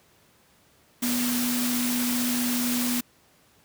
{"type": "tone in noise", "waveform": "sine", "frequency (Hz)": 244.4, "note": "B3", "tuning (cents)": -18, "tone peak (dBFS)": -25, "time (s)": [1.02, 3.01], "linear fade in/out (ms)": 10, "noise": "white", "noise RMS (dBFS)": -29, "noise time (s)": [1.02, 3.01], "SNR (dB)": 1, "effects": ["pink hiss -60 dBFS RMS until 3.64 s", "high-pass 80 Hz 12 dB/octave"]}